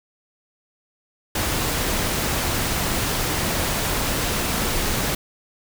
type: noise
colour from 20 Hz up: pink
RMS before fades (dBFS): -23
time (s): 1.35-5.15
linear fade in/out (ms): 5
effects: none